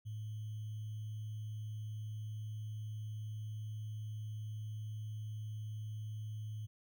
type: tone with sample-and-hold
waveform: sine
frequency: 107.6 Hz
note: A2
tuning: 38 cents flat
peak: -40 dBFS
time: 0.05-6.67 s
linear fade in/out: 20 ms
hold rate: 3150 Hz
effects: none